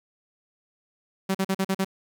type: tone bursts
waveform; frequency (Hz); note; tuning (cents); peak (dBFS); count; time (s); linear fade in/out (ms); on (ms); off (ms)
sawtooth; 191.8; G3; -37; -18; 6; 1.29-1.847; 10; 57; 43
effects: 10-bit